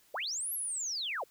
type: linear two-way sweep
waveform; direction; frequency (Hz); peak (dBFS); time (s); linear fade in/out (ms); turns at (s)
sine; up then down; 402.8 to 11660 to 402.8; -33; 0.14-1.24; 5; 0.53
effects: white hiss -65 dBFS RMS until 1.3 s